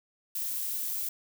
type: noise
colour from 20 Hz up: violet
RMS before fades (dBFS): -33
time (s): 0.35-1.09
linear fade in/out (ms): 5
effects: none